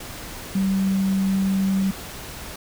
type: tone in noise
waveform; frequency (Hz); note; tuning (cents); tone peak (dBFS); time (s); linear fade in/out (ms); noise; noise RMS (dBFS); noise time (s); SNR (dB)
sine; 192.8; G3; -28; -18; 0.55-1.91; 5; pink; -36; 0-2.56; +15
effects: none